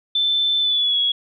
sine tone with pitch glide, 3532 to 3343 Hz, A7 to G#7, +6 to +11 cents, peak -16 dBFS, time 0.15-1.12 s, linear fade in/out 5 ms, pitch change -95 cents, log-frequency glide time 0.6-0.99 s, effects none

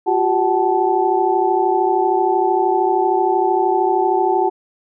sine tone cluster, 354.4 / 387.4 / 754 / 870 Hz, F4 / G4 / F#5 / A5, +25 / -20 / +32 / -20 cents, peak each -19 dBFS, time 0.06-4.5 s, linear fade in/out 20 ms, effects none

